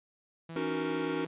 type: tone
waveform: sawtooth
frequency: 164.81 Hz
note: E3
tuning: in tune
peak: -37 dBFS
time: 0.49-1.27 s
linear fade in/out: 5 ms
type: chord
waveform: square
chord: D# minor seventh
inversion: third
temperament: equal with one note detuned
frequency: 277.2 / 308.4 / 370 / 466.2 Hz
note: C#4 / D#4 / F#4 / A#4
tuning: 0 / -15 / 0 / 0 cents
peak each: -37 dBFS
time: 0.56-1.25 s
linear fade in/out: 2 ms
effects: resampled to 8000 Hz